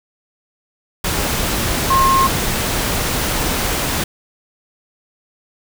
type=tone in noise; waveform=sine; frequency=1069 Hz; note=C6; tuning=37 cents sharp; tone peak=-11 dBFS; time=1.9-2.27 s; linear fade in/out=5 ms; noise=pink; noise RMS=-19 dBFS; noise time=1.04-4.04 s; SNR=+5 dB; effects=none